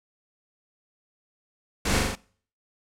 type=noise with echo; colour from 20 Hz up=pink; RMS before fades=-25 dBFS; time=1.85-1.99 s; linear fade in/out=5 ms; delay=41 ms; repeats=4; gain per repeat=-2 dB; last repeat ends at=2.154 s; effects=noise-tail reverb RT60 0.5 s tail -23 dB re dry + low-pass 9000 Hz 12 dB/octave